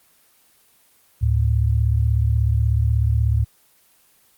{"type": "tone pair together", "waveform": "sine", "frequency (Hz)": [73.42, 109.85], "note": ["D2", "A2"], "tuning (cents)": [0, -2], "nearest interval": "perfect fifth", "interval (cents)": 698, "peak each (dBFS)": -18, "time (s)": [1.21, 3.45], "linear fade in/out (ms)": 20, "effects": ["white hiss -57 dBFS RMS until 4.37 s", "Opus 24 kbps"]}